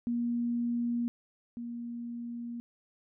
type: tone pair in turn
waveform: sine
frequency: 237.8 / 236.8 Hz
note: A#3 / A#3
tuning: +35 / +27 cents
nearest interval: unison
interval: 8 cents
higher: first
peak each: -28 / -36 dBFS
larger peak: first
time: 0.07-1.08 / 1.57-2.6 s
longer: second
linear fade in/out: 0 ms
effects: none